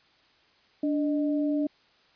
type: tone pair together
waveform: sine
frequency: 292.4 / 616.5 Hz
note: D4 / D#5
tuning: -7 / -16 cents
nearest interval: octave + minor second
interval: 1291 cents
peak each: -24 / -33 dBFS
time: 0.83-1.67 s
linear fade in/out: 5 ms
effects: white hiss -62 dBFS RMS until 2.15 s + resampled to 11025 Hz